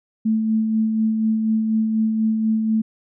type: tone with tremolo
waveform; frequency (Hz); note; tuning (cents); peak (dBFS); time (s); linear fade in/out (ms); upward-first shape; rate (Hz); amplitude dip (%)
sine; 220; A3; 0; -15; 0.25-2.82; 10; sine; 4.1; 35
effects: none